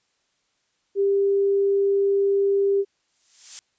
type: tone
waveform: sine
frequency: 396.9 Hz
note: G4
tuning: 22 cents sharp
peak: -17 dBFS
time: 0.95-2.85 s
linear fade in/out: 50 ms
type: noise with exponential growth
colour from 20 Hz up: violet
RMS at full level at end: -25 dBFS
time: 3.08-3.59 s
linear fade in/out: 0 ms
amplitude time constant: 110 ms
effects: white hiss -70 dBFS RMS until 3.78 s + resampled to 16000 Hz